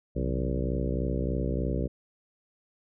harmonic tone with a mistuned harmonic, 63.3 Hz, B1, 43 cents sharp, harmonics 1 / 2 / 3 / 4 / 5 / 6 / 7 / 8 / 9, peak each -30 / -33 / -35 / -36 / -37 / -38 / -38 / -39 / -40 dBFS, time 0.15-1.88 s, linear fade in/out 20 ms, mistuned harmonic 2, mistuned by +140 cents, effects none

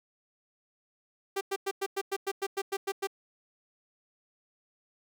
sawtooth tone bursts, 392 Hz, G4, in tune, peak -25 dBFS, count 12, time 1.36-3.072 s, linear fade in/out 10 ms, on 51 ms, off 100 ms, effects none

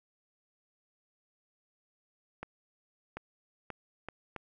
accelerating click train, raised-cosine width 0.5 ms, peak -24 dBFS, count 5, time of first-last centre 2.43-4.363 s, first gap 740 ms, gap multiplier 0.72, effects none

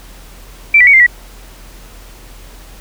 sine tone with pitch steps, 2340 / 1967 / 2239 / 2093 / 1942 Hz, D7 / B6 / C#7 / C7 / B6, -7 / -7 / +17 / 0 / -30 cents, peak -3 dBFS, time 0.74-1.065 s, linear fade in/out 5 ms, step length 65 ms, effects added 42 Hz sine -35 dBFS peak until 2.8 s + pink hiss -40 dBFS RMS until 2.8 s

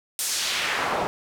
pink noise with band-pass filter sweep, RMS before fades -26 dBFS, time 0.19-1.07 s, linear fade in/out 0 ms, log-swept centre 9700 to 610 Hz, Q 1.1, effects none

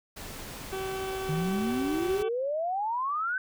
pink noise, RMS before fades -41 dBFS, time 0.16-2.23 s, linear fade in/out 10 ms
harmonic tone, 382.2 Hz, G4, 44 cents flat, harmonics 1 / 2 / 3 / 4 / 6 / 7 / 8 / 9, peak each -33 / -39 / -43 / -45 / -49 / -50 / -51 / -52 dBFS, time 0.72-2.29 s, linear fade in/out 10 ms
sine exponential sweep, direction up, 148.8 to 1554 Hz, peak -27 dBFS, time 1.29-3.38 s, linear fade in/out 2 ms
effects none

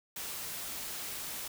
white noise, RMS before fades -40 dBFS, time 0.16-1.48 s, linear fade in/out 5 ms, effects none

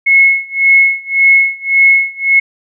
sine tone with tremolo, 2181 Hz, C#7, 29 cents flat, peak -3 dBFS, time 0.06-2.4 s, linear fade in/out 10 ms, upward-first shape sine, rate 1.8 Hz, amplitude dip 95%, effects none

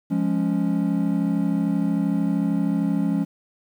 triangle chord, Db major, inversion first, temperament equal, 174.61 / 207.7 / 277.2 Hz, F3 / Ab3 / Db4, 0 / 0 / 0 cents, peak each -22 dBFS, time 0.1-3.25 s, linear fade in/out 20 ms, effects 9-bit

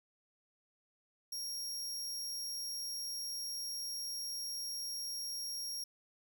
sawtooth tone, 5588 Hz, F8, in tune, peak -36 dBFS, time 1.32-5.84 s, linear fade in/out 5 ms, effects none

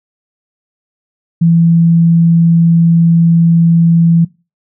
sine tone, 167.3 Hz, E3, 26 cents sharp, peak -5 dBFS, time 1.41-4.25 s, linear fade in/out 10 ms, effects noise-tail reverb RT60 0.3 s tail -22 dB re dry

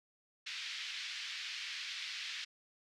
pink band-pass noise, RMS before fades -43 dBFS, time 0.46-2.45 s, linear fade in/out 10 ms, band 2000 to 4900 Hz, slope 24 dB/octave, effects none

